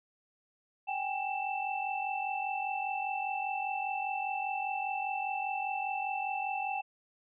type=tone cluster; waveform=sine; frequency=774 / 819 / 2662 Hz; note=G5 / G#5 / E7; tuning=-22 / -24 / +16 cents; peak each=-35 / -36 / -38 dBFS; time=0.87-6.82 s; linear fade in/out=20 ms; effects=none